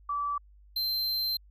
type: tone pair in turn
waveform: sine / square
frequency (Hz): 1156 / 4120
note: D6 / C8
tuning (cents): -28 / -28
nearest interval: octave + minor seventh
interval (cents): 2200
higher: second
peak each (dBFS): -28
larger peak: neither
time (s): 0.09-0.38 / 0.76-1.37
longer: second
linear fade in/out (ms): 5
effects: added 50 Hz sine -53 dBFS peak until 1.5 s